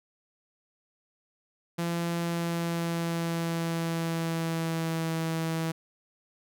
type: tone with pitch glide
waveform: sawtooth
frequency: 170 to 162.79 Hz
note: F3 to E3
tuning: -46 to -21 cents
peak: -24 dBFS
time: 1.78-5.72 s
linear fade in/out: 10 ms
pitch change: -75 cents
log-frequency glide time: 2.19-5.16 s
effects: none